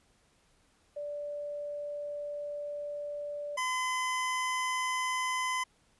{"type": "tone pair in turn", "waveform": ["sine", "25% pulse"], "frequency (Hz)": [584, 1019.7], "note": ["D5", "C6"], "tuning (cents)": [-10, -45], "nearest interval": "minor seventh", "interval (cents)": 965, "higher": "second", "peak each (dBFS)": [-35, -26], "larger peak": "second", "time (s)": [[0.96, 3.57], [3.57, 5.64]], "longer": "first", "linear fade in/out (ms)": 10, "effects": ["pink hiss -68 dBFS RMS until 5.99 s", "resampled to 24000 Hz"]}